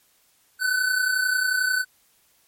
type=tone pair together; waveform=square; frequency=1485 / 1516.2 Hz; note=F#6 / F#6; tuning=+6 / +42 cents; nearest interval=unison; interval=36 cents; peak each=-27 / -22 dBFS; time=0.59-1.85 s; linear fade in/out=50 ms; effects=white hiss -62 dBFS RMS until 2.47 s + MP3 64 kbps